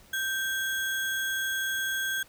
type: tone with sample-and-hold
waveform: sine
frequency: 1568 Hz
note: G6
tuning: in tune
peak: -27 dBFS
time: 0.13-2.23 s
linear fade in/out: 5 ms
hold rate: 4900 Hz
effects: pink hiss -56 dBFS RMS until 2.28 s